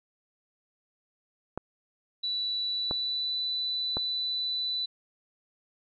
clicks, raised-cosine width 1 ms, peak -18 dBFS, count 3, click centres 1.576 / 2.911 / 3.97 s
sine tone with pitch glide, 3951 to 3983 Hz, B7 to B7, 0 to +14 cents, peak -28 dBFS, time 2.23-4.86 s, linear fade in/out 10 ms, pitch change +14 cents, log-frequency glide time 2.7-3.37 s
effects none

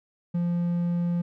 triangle tone, 173.3 Hz, F3, 13 cents flat, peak -21 dBFS, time 0.34-1.22 s, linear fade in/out 10 ms, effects none

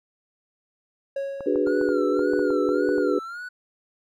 triangle tone with exponential decay, 551 Hz, C#5, 11 cents flat, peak -22 dBFS, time 1.16-2.31 s, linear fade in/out 5 ms, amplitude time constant 250 ms
clicks, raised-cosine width 1 ms, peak -23 dBFS, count 12, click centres 1.407 / 1.558 / 1.672 / 1.813 / 1.889 / 2.193 / 2.335 / 2.393 / 2.505 / 2.69 / 2.89 / 2.982 s
sine chord, G# half-diminished seventh, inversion second, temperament equal, 293.7 / 370 / 415.3 / 493.9 Hz, D4 / F#4 / G#4 / B4, 0 / 0 / 0 / 0 cents, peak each -25 dBFS, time 1.46-3.19 s, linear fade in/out 5 ms
triangle tone with vibrato, 1398 Hz, F6, 1 cent sharp, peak -31 dBFS, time 1.66-3.49 s, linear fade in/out 10 ms, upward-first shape sine, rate 1.8 Hz, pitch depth 99 cents each way
effects none

